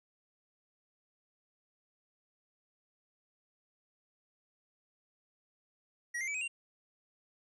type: tone with pitch steps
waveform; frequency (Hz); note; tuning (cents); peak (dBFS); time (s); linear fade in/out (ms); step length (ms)
square; 1911 / 2096 / 2299 / 2522 / 2766; A#6 / C7 / D7 / D#7 / F7; +43 / +2 / -37 / +23 / -17; -35; 6.14-6.48; 10; 68
effects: resampled to 22050 Hz